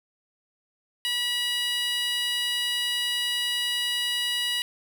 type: tone with high-pass filter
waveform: 15% pulse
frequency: 970 Hz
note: B5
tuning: 31 cents flat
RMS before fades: -27 dBFS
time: 1.05-4.62 s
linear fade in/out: 0 ms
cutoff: 2700 Hz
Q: 1.9
effects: none